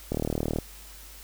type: click train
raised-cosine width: 2 ms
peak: -14 dBFS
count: 19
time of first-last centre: 0.12-0.586 s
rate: 38.6 Hz
effects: added 50 Hz sine -47 dBFS peak until 1.23 s + white hiss -48 dBFS RMS until 1.23 s